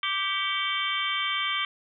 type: harmonic tone with a mistuned harmonic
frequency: 392 Hz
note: G4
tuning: in tune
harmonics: 3 / 4 / 5 / 6 / 7 / 8 / 9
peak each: -31 / -37 / -36 / -31 / -41 / -30 / -36 dBFS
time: 0.03-1.65 s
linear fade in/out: 2 ms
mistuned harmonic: 6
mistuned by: -58 cents
effects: none